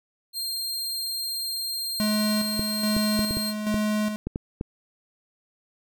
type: tone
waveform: sawtooth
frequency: 4194 Hz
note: C8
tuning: 3 cents sharp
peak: -25 dBFS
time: 0.33-3.54 s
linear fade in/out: 50 ms
type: tone with tremolo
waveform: square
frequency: 212.2 Hz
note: G#3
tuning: 38 cents sharp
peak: -23 dBFS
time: 2-4.16 s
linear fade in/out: 0 ms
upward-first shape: square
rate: 1.2 Hz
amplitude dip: 50%
type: clicks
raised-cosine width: 3 ms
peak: -15 dBFS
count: 9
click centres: 2.594 / 2.966 / 3.192 / 3.309 / 3.37 / 3.743 / 4.27 / 4.359 / 4.611 s
effects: none